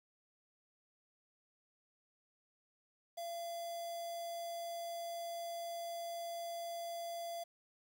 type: tone with notch filter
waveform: square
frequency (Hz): 681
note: F5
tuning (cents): -44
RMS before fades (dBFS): -43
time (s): 3.17-7.44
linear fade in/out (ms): 10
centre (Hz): 1900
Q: 1.9
effects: 11-bit